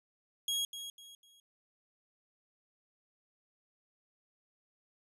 sawtooth tone with echo, 3297 Hz, G#7, 13 cents flat, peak -28 dBFS, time 0.48-0.65 s, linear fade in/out 2 ms, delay 250 ms, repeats 3, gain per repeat -10 dB, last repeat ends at 1.4 s, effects resampled to 32000 Hz

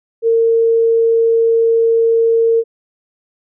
sine tone, 457 Hz, A#4, 34 cents flat, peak -9 dBFS, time 0.22-2.64 s, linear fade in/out 50 ms, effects none

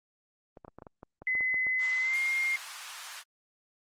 clicks, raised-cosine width 1 ms, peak -31 dBFS, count 12, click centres 0.572 / 0.648 / 0.681 / 0.786 / 0.822 / 0.868 / 1.031 / 1.22 / 1.352 / 1.408 / 1.543 / 1.668 s
sine tone with pitch glide, 2030 to 2122 Hz, B6 to C7, +47 to +24 cents, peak -26 dBFS, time 1.27-2.56 s, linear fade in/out 2 ms, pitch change +77 cents, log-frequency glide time 2-2.17 s
pink high-pass noise, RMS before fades -43 dBFS, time 1.78-3.24 s, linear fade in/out 50 ms, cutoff 980 Hz, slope 24 dB/octave
effects low-pass 11000 Hz 12 dB/octave + Opus 24 kbps

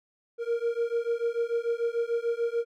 triangle beating tone pair, 464.3 / 471.1 Hz, A#4 / A#4, -7 / +18 cents, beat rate 6.8 Hz, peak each -27 dBFS, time 0.38-2.65 s, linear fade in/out 50 ms, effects none

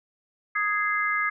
sine chord, Ab major, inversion second, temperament just, 1245.9 / 1661.2 / 2077 Hz, Eb6 / Ab6 / C7, +2 / 0 / -13 cents, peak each -27 dBFS, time 0.55-1.3 s, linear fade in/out 10 ms, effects none

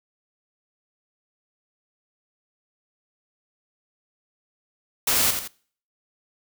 white noise with echo, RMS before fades -21 dBFS, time 5.07-5.31 s, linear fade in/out 5 ms, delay 84 ms, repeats 2, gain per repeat -7 dB, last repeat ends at 5.478 s, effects noise-tail reverb RT60 0.5 s tail -23 dB re dry

